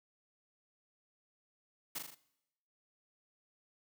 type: noise with echo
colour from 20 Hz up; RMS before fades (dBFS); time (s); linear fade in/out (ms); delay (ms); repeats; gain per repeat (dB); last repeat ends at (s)
white; -39; 1.95-1.99; 10; 40; 4; -4; 2.15
effects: noise-tail reverb RT60 0.9 s tail -21 dB re dry